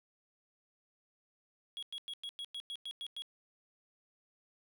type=tone bursts; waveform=triangle; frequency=3322 Hz; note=G#7; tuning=in tune; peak=-38 dBFS; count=10; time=1.77-3.221 s; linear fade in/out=0 ms; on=56 ms; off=99 ms; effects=none